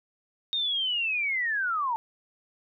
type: linear sweep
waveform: sine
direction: down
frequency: 3716 to 880 Hz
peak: -25 dBFS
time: 0.53-1.96 s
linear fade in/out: 0 ms
effects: none